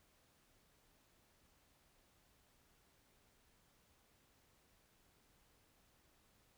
silence, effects pink hiss -73 dBFS RMS until 6.57 s

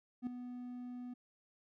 triangle tone with ADSR envelope, 246.8 Hz, B3, 1 cent flat, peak -31 dBFS, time 0.22-1.14 s, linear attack 49 ms, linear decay 3 ms, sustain -10 dB, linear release 9 ms, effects none

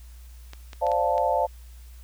clicks, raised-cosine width 0.2 ms, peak -23 dBFS, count 5, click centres 0.534 / 0.732 / 0.867 / 0.917 / 1.18 s
sine chord, D minor seventh, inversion third, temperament equal, 523.3 / 587.3 / 698.5 / 880 Hz, C5 / D5 / F5 / A5, 0 / 0 / 0 / 0 cents, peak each -27 / -26 / -26 / -25 dBFS, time 0.81-1.47 s, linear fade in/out 20 ms
effects added 60 Hz sine -42 dBFS peak until 2.03 s + white hiss -57 dBFS RMS until 2.03 s

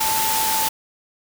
sine tone in noise, 881 Hz, A5, 2 cents sharp, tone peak -22 dBFS, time 0-0.69 s, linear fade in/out 10 ms, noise white, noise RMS -22 dBFS, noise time 0-0.69 s, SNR -3 dB, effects none

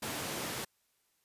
pink high-pass noise, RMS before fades -38 dBFS, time 0.02-0.65 s, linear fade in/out 10 ms, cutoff 150 Hz, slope 12 dB/octave, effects white hiss -75 dBFS RMS until 1.24 s + resampled to 32000 Hz

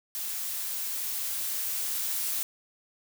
blue noise with level ramp, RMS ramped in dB -34 to -30 dBFS, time 0.15-2.43 s, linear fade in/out 0 ms, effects none

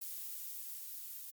violet noise with level ramp, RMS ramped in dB -43 to -47 dBFS, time 0.01-1.31 s, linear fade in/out 10 ms, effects Opus 48 kbps

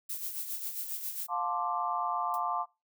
violet noise with tremolo, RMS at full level -35 dBFS, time 0.09-1.27 s, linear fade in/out 10 ms, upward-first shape sine, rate 7.4 Hz, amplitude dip 55%
sine chord, D minor seventh, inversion first, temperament equal with one note detuned, 707.4 / 880 / 1046.5 / 1174.7 Hz, F5 / A5 / C6 / D6, +22 / 0 / 0 / 0 cents, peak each -35 / -35 / -35 / -34 dBFS, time 1.28-2.66 s, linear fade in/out 50 ms
violet noise with exponential decay, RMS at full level -40 dBFS, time 2.34-2.42 s, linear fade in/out 0 ms, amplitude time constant 16 ms
effects noise-tail reverb RT60 0.3 s tail -26 dB re dry

